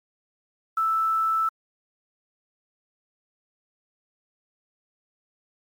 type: tone with quantisation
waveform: sine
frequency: 1318.5 Hz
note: E6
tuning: in tune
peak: -20 dBFS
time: 0.77-1.49 s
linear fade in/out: 5 ms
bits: 8
effects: MP3 96 kbps